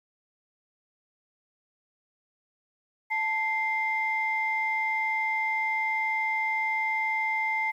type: tone pair together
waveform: sine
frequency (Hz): 880 / 2093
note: A5 / C7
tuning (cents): 0 / 0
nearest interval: octave + minor third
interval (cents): 1500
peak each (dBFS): -29 / -26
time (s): 3.1-7.72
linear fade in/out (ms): 20
effects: tanh soft clip ceiling -17 dBFS + 10-bit